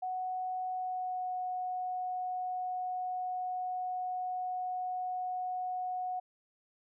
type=tone with pitch glide; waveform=sine; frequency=740 to 733.6 Hz; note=F#5 to F#5; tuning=0 to -15 cents; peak=-33 dBFS; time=0.02-6.2 s; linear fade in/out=10 ms; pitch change=-15 cents; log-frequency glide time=0.7-1.33 s; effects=none